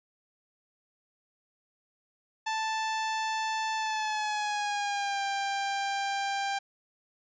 sawtooth tone with pitch glide, 880 to 793.1 Hz, A5 to G5, 0 to +20 cents, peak -25 dBFS, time 2.46-6.59 s, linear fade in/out 10 ms, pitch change -180 cents, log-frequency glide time 3.76-5.22 s, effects resampled to 16000 Hz

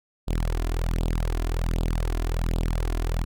sawtooth tone with flanger, 41.25 Hz, E1, 2 cents sharp, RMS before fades -25 dBFS, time 0.27-3.25 s, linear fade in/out 20 ms, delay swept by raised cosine 0.24 to 2.94 ms, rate 1.3 Hz, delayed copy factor +0.85, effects none

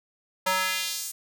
square tone with high-pass filter sweep, 186.4 Hz, F#3, 13 cents sharp, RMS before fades -28 dBFS, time 0.46-1.12 s, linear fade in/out 10 ms, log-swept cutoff 780 to 8800 Hz, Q 1.2, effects none

